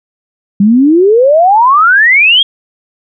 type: exponential sweep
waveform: sine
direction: up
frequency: 193.2 to 3322 Hz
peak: -3 dBFS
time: 0.6-2.43 s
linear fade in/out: 5 ms
effects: none